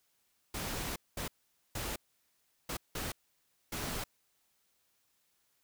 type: noise bursts at uneven times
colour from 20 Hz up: pink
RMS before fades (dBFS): -38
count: 6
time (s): 0.54-0.96 / 1.17-1.28 / 1.75-1.96 / 2.69-2.77 / 2.95-3.12 / 3.72-4.04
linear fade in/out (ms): 5
effects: white hiss -75 dBFS RMS until 5.63 s